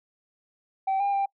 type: tone with pitch steps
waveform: sine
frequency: 772 / 802 / 791 Hz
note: G5 / G5 / G5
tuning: -27 / +39 / +15 cents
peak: -20 dBFS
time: 0.87-1.26 s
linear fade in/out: 10 ms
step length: 130 ms
effects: noise-tail reverb RT60 0.1 s tail -25 dB re dry + tanh soft clip ceiling -21 dBFS